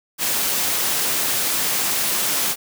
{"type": "high-pass noise", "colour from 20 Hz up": "white", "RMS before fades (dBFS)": -21, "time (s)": [0.18, 2.56], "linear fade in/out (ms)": 50, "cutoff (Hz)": 120, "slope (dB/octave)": 12, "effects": []}